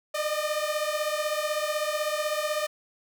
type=beating tone pair; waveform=sawtooth; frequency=599 / 615 Hz; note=D5 / D#5; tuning=+34 / -20 cents; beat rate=16 Hz; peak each=-25 / -26 dBFS; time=0.14-2.67 s; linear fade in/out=10 ms; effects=none